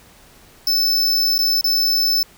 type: tone with dropouts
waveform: square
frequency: 5270 Hz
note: E8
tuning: 1 cent flat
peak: -15 dBFS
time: 0.67-2.23 s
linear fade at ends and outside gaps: 2 ms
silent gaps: 1.381-1.389 / 1.611-1.642 s
effects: pink hiss -48 dBFS RMS until 2.37 s